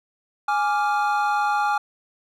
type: chord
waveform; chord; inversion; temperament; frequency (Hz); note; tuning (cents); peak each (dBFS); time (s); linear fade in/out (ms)
triangle; D diminished; second; equal; 830.6 / 1174.7 / 1396.9; Ab5 / D6 / F6; 0 / 0 / 0; -19 / -25 / -24; 0.48-1.78; 5
effects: none